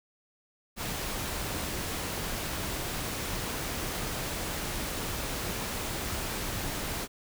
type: noise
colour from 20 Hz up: pink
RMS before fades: -34 dBFS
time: 0.76-7.08 s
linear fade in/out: 50 ms
effects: none